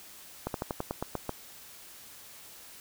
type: slowing click train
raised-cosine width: 1 ms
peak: -17 dBFS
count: 9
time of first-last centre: 0.47-1.293 s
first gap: 72 ms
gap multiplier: 1.1
effects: white hiss -50 dBFS RMS until 2.8 s